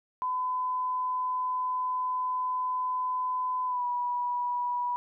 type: tone with pitch glide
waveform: sine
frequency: 1010 to 976.2 Hz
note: B5 to B5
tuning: +39 to -20 cents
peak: -27 dBFS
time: 0.22-4.96 s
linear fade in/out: 0 ms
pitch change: -59 cents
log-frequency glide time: 3.66-3.85 s
effects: none